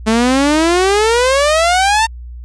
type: exponential sweep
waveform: sawtooth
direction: up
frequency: 215.6 to 917 Hz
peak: -6 dBFS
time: 0.06-2.07 s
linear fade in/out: 20 ms
effects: added 60 Hz sine -27 dBFS peak until 2.44 s + resampled to 22050 Hz